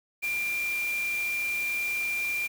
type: tone in noise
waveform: sine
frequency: 2383 Hz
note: D7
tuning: 25 cents sharp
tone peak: -27 dBFS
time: 0.22-2.48 s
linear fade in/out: 20 ms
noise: white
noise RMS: -40 dBFS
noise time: 0.22-2.48 s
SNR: +10 dB
effects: none